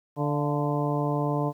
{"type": "harmonic tone with a mistuned harmonic", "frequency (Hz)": 146.83, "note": "D3", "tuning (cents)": 0, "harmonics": [1, 2, 3, 4, 5, 6, 7], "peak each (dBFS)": [-27, -30, -32, -33, -34, -35, -35], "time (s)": [0.16, 1.53], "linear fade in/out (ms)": 50, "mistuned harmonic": 5, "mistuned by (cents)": -68, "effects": ["10-bit"]}